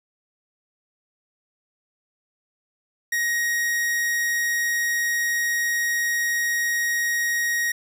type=tone; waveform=45% pulse; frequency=1883 Hz; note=A#6; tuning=17 cents sharp; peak=-21 dBFS; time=3.12-7.72 s; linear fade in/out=5 ms; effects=none